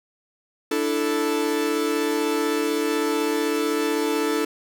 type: chord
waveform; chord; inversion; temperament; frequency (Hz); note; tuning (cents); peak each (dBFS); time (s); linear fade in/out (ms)
45% pulse; D suspended second; none; equal; 293.7 / 329.6 / 440; D4 / E4 / A4; 0 / 0 / 0; -26 / -27 / -24; 0.71-4.45; 5
effects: none